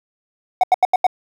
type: tone bursts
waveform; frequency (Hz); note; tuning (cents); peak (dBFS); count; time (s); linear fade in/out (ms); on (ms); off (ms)
triangle; 740; F#5; 0; -7; 5; 0.61-1.067; 2; 25; 83
effects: 8-bit